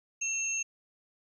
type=tone pair together; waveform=sine; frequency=2696 / 6427 Hz; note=E7 / G8; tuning=+38 / +42 cents; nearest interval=octave + minor third; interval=1504 cents; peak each=-34 / -31 dBFS; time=0.21-0.63 s; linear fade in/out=10 ms; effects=11-bit